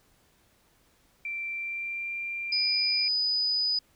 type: tone with pitch glide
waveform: sine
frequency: 2349 to 2376 Hz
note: D7 to D7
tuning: 0 to +20 cents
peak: -31 dBFS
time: 1.25-3.08 s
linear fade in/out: 2 ms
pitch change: +20 cents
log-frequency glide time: 1.51-2.13 s
type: tone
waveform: sine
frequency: 4978 Hz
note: D#8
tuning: in tune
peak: -24 dBFS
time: 2.52-3.79 s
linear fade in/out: 5 ms
effects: pink hiss -65 dBFS RMS until 3.95 s